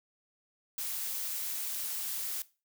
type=noise; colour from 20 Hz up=blue; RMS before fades=-36 dBFS; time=0.78-2.42 s; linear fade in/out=2 ms; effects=noise-tail reverb RT60 0.3 s tail -18 dB re dry